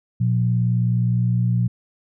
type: tone pair together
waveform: sine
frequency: 119.4 / 178.9 Hz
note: A#2 / F3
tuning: +42 / +42 cents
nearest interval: perfect fifth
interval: 700 cents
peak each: -17 / -23 dBFS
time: 0.2-1.68 s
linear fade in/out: 10 ms
effects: none